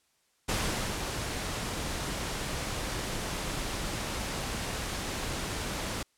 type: noise with ADSR envelope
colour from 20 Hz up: pink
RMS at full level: -29 dBFS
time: 0.48-6.03 s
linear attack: 13 ms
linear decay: 490 ms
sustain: -5 dB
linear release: 5 ms
effects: white hiss -71 dBFS RMS until 6.17 s + low-pass 10000 Hz 12 dB/octave